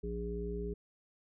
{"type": "harmonic tone", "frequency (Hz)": 58.7, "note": "A#1", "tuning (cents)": 13, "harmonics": [1, 3, 5, 7], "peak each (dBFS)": [-39, -42, -49, -39], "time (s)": [0.03, 0.74], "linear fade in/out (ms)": 10, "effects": []}